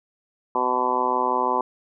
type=harmonic tone; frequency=125.9 Hz; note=B2; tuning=34 cents sharp; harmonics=2 / 3 / 4 / 5 / 6 / 7 / 8 / 9; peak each=-33 / -29 / -30 / -32 / -31 / -25 / -23 / -32 dBFS; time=0.55-1.61 s; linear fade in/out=2 ms; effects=none